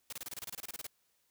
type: noise bursts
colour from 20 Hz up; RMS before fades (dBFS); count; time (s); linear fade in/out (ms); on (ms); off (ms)
white; -42; 15; 0.1-0.868; 2; 26; 27
effects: white hiss -75 dBFS RMS until 1.3 s